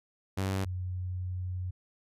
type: tone pair in turn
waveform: sawtooth / sine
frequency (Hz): 96.1 / 91.17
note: G2 / F#2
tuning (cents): -34 / -25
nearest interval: minor second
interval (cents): 91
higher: first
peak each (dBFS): -25 / -32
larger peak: first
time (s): 0.37-0.65 / 0.65-1.71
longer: second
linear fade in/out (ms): 10
effects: resampled to 32000 Hz